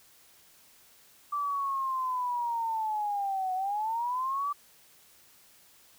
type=linear two-way sweep; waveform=sine; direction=down then up; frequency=1170 to 737 to 1170 Hz; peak=-28 dBFS; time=1.32-4.53 s; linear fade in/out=10 ms; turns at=3.54 s; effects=white hiss -59 dBFS RMS until 5.98 s